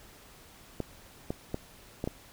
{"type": "clicks", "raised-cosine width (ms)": 2, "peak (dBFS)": -18, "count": 5, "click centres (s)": [0.803, 1.305, 1.544, 2.041, 2.075], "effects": ["pink hiss -54 dBFS RMS until 2.32 s"]}